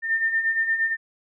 sine beating tone pair, 1800 / 1808.6 Hz, A6 / A6, +39 / +47 cents, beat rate 8.6 Hz, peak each -28 / -21 dBFS, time 0.02-0.97 s, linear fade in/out 50 ms, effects none

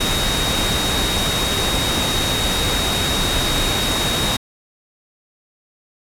sine tone in noise, 3759 Hz, A#7, 14 cents sharp, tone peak -22 dBFS, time 0-4.37 s, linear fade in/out 10 ms, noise pink, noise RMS -20 dBFS, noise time 0-4.37 s, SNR -5 dB, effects low-pass 12000 Hz 12 dB/octave

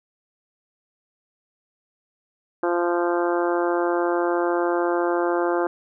harmonic tone, 173.7 Hz, F3, 9 cents flat, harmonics 2 / 3 / 4 / 5 / 6 / 7 / 8 / 9, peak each -22 / -26 / -28 / -30 / -32 / -33 / -34 / -35 dBFS, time 2.63-5.67 s, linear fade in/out 2 ms, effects none

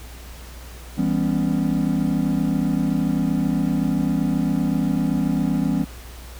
triangle chord, C# half-diminished seventh, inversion first, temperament just, 166.31 / 199.57 / 249.5 / 277.2 Hz, E3 / G3 / B3 / C#4, +16 / +31 / +18 / 0 cents, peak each -22 dBFS, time 0.97-5.85 s, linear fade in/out 20 ms, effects added 60 Hz sine -37 dBFS peak until 6.39 s + pink hiss -43 dBFS RMS until 6.39 s

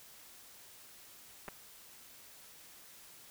clicks, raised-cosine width 0.5 ms, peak -28 dBFS, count 2, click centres 1.481 / 1.486 s, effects white hiss -56 dBFS RMS until 3.3 s

